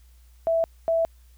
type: tone pair in turn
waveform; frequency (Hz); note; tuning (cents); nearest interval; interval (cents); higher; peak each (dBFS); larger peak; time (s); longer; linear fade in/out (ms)
sine; 659.3 / 659.3; E5 / E5; 0 / 0; unison; 0; neither; -19; neither; 0.47-0.64 / 0.88-1.05; neither; 0
effects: added 60 Hz sine -50 dBFS peak until 1.37 s + white hiss -64 dBFS RMS until 1.37 s